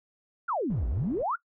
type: exponential two-way sweep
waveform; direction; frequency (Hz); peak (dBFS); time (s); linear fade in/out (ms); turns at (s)
sine; down then up; 1500 to 50 to 1500; -26; 0.48-1.36; 10; 0.87
type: low-pass noise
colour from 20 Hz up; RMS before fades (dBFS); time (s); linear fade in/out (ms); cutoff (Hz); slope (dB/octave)
pink; -42; 0.7-1.23; 2; 490; 12
effects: noise-tail reverb RT60 0.1 s tail -20 dB re dry